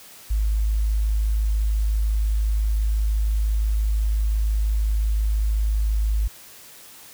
sine tone, 52.9 Hz, G#1, 33 cents sharp, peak -18 dBFS, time 0.3-6.28 s, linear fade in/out 10 ms, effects white hiss -45 dBFS RMS until 7.13 s

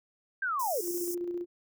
sine linear sweep, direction down, 1614 to 392 Hz, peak -28 dBFS, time 0.42-0.81 s, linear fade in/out 5 ms
white high-pass noise, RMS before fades -38 dBFS, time 0.59-1.15 s, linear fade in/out 10 ms, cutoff 5200 Hz, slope 96 dB/octave
sine tone with tremolo, 349.8 Hz, F4, 3 cents sharp, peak -30 dBFS, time 0.81-1.46 s, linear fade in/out 50 ms, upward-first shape square, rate 15 Hz, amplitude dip 35%
effects none

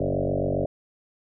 sine tone with frequency modulation, 348 Hz, F4, 6 cents flat, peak -22 dBFS, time 0-0.66 s, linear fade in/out 5 ms, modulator 47.4 Hz, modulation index 6.1, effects none

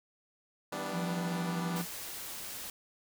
10% pulse chord, E minor seventh, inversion none, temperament equal with one note detuned, 161.14 / 196 / 246.9 / 293.7 Hz, E3 / G3 / B3 / D4, -39 / 0 / 0 / 0 cents, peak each -35 / -33 / -33 / -33 dBFS, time 0.72-1.82 s, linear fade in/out 5 ms
sine tone with pitch glide, 174.9 to 173.19 Hz, F3 to F3, +3 to -14 cents, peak -33 dBFS, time 0.91-1.86 s, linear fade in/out 50 ms, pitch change -17 cents, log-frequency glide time 1.18-1.5 s
white noise, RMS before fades -42 dBFS, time 1.76-2.7 s, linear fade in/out 2 ms
effects none

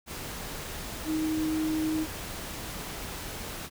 sine tone in noise, 313.5 Hz, D#4, 13 cents sharp, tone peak -26 dBFS, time 1.05-2.07 s, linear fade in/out 50 ms, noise pink, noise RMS -38 dBFS, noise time 0.06-3.7 s, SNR +9 dB, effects none

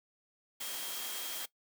sine tone in noise, 3233 Hz, G#7, 47 cents flat, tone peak -45 dBFS, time 0.6-1.46 s, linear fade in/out 10 ms, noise white, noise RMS -40 dBFS, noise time 0.6-1.46 s, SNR -8 dB, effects noise-tail reverb RT60 0.1 s tail -19 dB re dry + high-pass 300 Hz 12 dB/octave

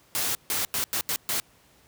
white noise bursts at uneven times, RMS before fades -27 dBFS, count 6, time 0.15-0.35 / 0.5-0.65 / 0.74-0.84 / 0.93-1.01 / 1.09-1.16 / 1.29-1.4 s, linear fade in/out 0 ms, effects pink hiss -59 dBFS RMS until 1.87 s + high-pass 60 Hz 12 dB/octave

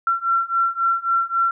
sine beating tone pair, 1357 / 1360.7 Hz, E6 / F6, +50 / -45 cents, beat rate 3.7 Hz, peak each -21 / -20 dBFS, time 0.07-1.51 s, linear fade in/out 2 ms, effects none

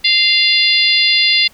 harmonic tone with a mistuned harmonic, 695 Hz, F5, 9 cents flat, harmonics 3 / 4 / 5 / 6 / 7, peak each -16 / -16 / -16 / -16 / -16 dBFS, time 0.04-1.48 s, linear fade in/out 10 ms, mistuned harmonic 7, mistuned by -19 cents, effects pink hiss -47 dBFS RMS until 1.53 s

